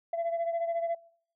sine beating tone pair, 672 / 686 Hz, E5 / F5, +33 / -31 cents, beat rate 14 Hz, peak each -28 / -34 dBFS, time 0.13-0.95 s, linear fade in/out 5 ms, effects noise-tail reverb RT60 0.6 s tail -22 dB re dry + tanh soft clip ceiling -25 dBFS

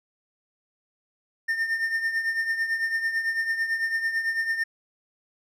triangle tone with tremolo, 1812 Hz, A#6, 50 cents flat, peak -19 dBFS, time 1.48-4.64 s, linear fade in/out 10 ms, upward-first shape triangle, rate 9 Hz, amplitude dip 70%, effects none

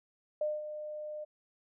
sine tone with ADSR envelope, 605 Hz, D#5, 49 cents flat, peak -28 dBFS, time 0.41-1.25 s, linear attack 4 ms, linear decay 200 ms, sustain -10 dB, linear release 17 ms, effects none

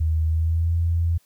sine tone with pitch glide, 79.5 to 84.08 Hz, D#2 to E2, +38 to +35 cents, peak -18 dBFS, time 0-1.18 s, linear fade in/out 10 ms, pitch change +97 cents, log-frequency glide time 0.26-0.74 s, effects white hiss -62 dBFS RMS until 1.25 s

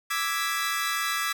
sawtooth chord, E dominant seventh, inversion third, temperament equal, 1174.7 / 1318.5 / 1661.2 / 1975.5 Hz, D6 / E6 / G#6 / B6, 0 / 0 / 0 / 0 cents, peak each -28 dBFS, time 0.1-1.33 s, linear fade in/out 10 ms, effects none

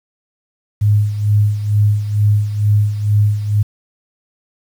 sine tone with tremolo, 104.3 Hz, G#2, 8 cents sharp, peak -8 dBFS, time 0.81-3.63 s, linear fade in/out 10 ms, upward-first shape sine, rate 2.2 Hz, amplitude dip 70%, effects 7-bit

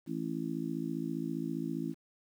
harmonic tone, 55 Hz, A1, in tune, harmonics 3 / 4 / 5 / 6, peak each -39 / -40 / -37 / -39 dBFS, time 0.06-1.95 s, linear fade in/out 50 ms, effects 10-bit

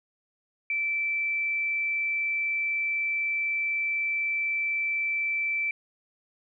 sine tone, 2328 Hz, D7, 16 cents flat, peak -25 dBFS, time 0.7-5.71 s, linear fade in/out 2 ms, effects none

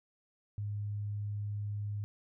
sine tone, 103.3 Hz, G#2, 9 cents flat, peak -34 dBFS, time 0.58-2.04 s, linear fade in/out 0 ms, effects none

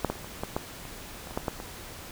clicks, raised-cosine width 1 ms, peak -10 / -14 / -28 / -28 / -16 / -13 / -27 / -26 / -26 / -14 / -13 / -22 dBFS, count 12, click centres 0.047 / 0.1 / 0.155 / 0.245 / 0.435 / 0.565 / 0.853 / 1.272 / 1.309 / 1.375 / 1.482 / 1.601 s, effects pink hiss -43 dBFS RMS until 2.11 s

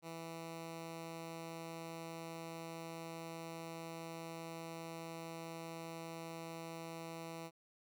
10% pulse tone, 164.81 Hz, E3, in tune, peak -37 dBFS, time 0.02-7.51 s, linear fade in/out 50 ms, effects none

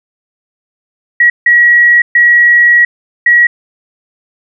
sine tone bursts at uneven times, 1915 Hz, A#6, 46 cents sharp, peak -3 dBFS, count 4, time 1.2-1.3 / 1.46-2.02 / 2.15-2.85 / 3.26-3.47 s, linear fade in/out 5 ms, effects none

